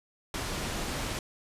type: low-pass noise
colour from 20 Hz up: pink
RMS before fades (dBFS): -34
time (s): 0.34-1.19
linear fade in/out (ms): 2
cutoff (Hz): 9000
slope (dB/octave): 12
effects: resampled to 32000 Hz